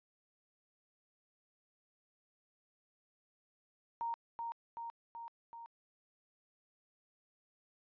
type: tone with echo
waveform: sine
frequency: 929 Hz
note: A#5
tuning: 6 cents flat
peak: -35 dBFS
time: 4.01-4.14 s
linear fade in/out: 0 ms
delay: 380 ms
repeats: 4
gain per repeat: -3 dB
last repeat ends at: 5.66 s
effects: resampled to 11025 Hz